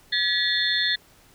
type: tone cluster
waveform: sine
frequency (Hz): 1705 / 1935 / 3463 / 3642 / 4250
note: G#6 / B6 / A7 / A#7 / C8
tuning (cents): +45 / -36 / -28 / -41 / +26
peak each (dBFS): -27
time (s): 0.12-0.96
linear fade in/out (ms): 10
effects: pink hiss -55 dBFS RMS until 1.34 s